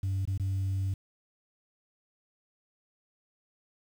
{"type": "tone with dropouts", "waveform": "sine", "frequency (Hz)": 96.2, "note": "G2", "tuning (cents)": -32, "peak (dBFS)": -25, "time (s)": [0.03, 0.94], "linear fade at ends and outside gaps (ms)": 5, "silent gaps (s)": [[0.254, 0.275], [0.377, 0.397]], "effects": ["tanh soft clip ceiling -26 dBFS", "9-bit"]}